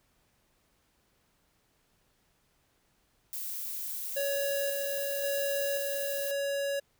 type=noise; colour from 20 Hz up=violet; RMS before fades=-37 dBFS; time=3.33-6.31 s; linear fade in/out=0 ms
type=tone with tremolo; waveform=square; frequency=560 Hz; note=C#5; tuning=18 cents sharp; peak=-30 dBFS; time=4.16-6.8 s; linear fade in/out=10 ms; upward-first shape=square; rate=0.93 Hz; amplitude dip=30%
effects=pink hiss -71 dBFS RMS until 6.99 s